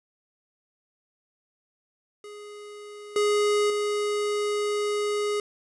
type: tone with level steps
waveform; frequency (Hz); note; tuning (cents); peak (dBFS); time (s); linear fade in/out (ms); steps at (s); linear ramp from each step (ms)
square; 415.3; G#4; 0; -40 / -21 / -25; 2.24-5.4; 2; 3.16 / 3.7; 2
effects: resampled to 24000 Hz + 10-bit